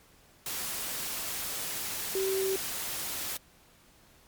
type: tone in noise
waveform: sine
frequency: 384.3 Hz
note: G4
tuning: 34 cents flat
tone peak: -27 dBFS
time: 2.15-2.56 s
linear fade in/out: 2 ms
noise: white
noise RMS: -35 dBFS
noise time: 0.46-3.37 s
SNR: +5 dB
effects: pink hiss -60 dBFS RMS until 4.27 s + MP3 96 kbps